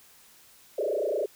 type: tone with frequency modulation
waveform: sine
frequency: 504 Hz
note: B4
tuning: 35 cents sharp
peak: -25 dBFS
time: 0.78-1.26 s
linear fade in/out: 5 ms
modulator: 28.7 Hz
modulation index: 4.1
effects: white hiss -56 dBFS RMS until 1.35 s